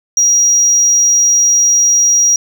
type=tone; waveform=sine; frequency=5730 Hz; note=F8; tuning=44 cents sharp; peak=-5 dBFS; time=0.17-2.36 s; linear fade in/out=2 ms; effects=tanh soft clip ceiling -5 dBFS + 7-bit